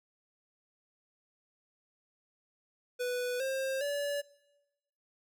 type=tone with pitch steps; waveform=square; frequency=493.9 / 532.4 / 573.9 Hz; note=B4 / C5 / D5; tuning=0 / +30 / -40 cents; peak=-32 dBFS; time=2.99-4.22 s; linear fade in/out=20 ms; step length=410 ms; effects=noise-tail reverb RT60 1.0 s tail -22 dB re dry